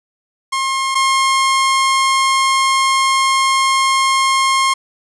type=tone pair in turn; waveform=sawtooth; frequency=1070 / 1070 Hz; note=C6 / C6; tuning=+38 / +38 cents; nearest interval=unison; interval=0 cents; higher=neither; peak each=-12 / -8 dBFS; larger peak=second; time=0.52-0.95 / 0.95-4.74 s; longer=second; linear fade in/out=10 ms; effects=resampled to 24000 Hz + 8-bit